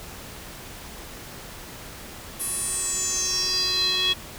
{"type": "tone with band-pass filter sweep", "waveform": "square", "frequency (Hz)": 370, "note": "F#4", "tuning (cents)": 0, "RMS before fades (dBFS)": -25, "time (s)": [2.39, 4.14], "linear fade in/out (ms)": 20, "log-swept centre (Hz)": [11000, 3300], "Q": 7.8, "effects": ["pink hiss -40 dBFS RMS until 4.38 s"]}